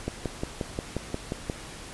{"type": "click train", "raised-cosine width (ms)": 2, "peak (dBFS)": -15, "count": 9, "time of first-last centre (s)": [0.08, 1.498], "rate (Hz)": 5.64, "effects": ["pink hiss -42 dBFS RMS until 1.93 s", "resampled to 24000 Hz"]}